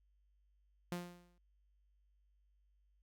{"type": "tone with exponential decay", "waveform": "sawtooth", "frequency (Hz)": 175.9, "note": "F3", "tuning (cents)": 13, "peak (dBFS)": -33, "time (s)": [0.92, 1.38], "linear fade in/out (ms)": 0, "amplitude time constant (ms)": 100, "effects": ["added 50 Hz sine -70 dBFS peak until 3.02 s"]}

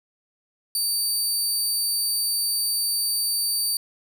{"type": "tone", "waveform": "20% pulse", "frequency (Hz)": 4614, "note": "D8", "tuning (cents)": -31, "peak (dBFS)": -16, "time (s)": [0.75, 3.77], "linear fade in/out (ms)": 2, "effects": []}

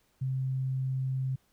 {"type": "tone", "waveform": "sine", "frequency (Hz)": 131.6, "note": "C3", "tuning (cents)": 10, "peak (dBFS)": -28, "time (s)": [0.21, 1.36], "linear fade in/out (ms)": 10, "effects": ["pink hiss -70 dBFS RMS until 1.52 s"]}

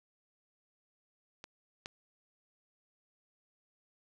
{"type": "clicks", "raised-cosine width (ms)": 0.2, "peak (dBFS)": [-28, -23], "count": 2, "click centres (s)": [1.441, 1.859], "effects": []}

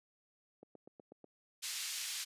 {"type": "click train", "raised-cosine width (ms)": 2, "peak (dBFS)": -37, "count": 6, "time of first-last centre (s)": [0.63, 1.243], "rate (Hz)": 8.16}
{"type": "band-pass noise", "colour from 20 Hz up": "white", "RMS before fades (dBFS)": -41, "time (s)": [1.62, 2.25], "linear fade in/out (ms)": 20, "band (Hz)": [2400, 7300], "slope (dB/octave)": 12}
{"effects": ["high-pass 300 Hz 12 dB/octave", "resampled to 32000 Hz"]}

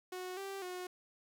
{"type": "tone with pitch steps", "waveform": "sawtooth", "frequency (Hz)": [366.6, 391.3, 363], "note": ["F#4", "G4", "F#4"], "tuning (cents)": [-16, -3, -33], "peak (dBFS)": -37, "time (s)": [0.12, 0.87], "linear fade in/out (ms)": 5, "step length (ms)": 250, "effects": ["11-bit"]}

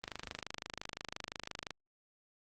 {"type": "click train", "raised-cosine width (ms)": 0.2, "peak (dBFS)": -22, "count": 44, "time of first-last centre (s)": [0.04, 1.707], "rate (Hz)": 25.8, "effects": ["Opus 24 kbps"]}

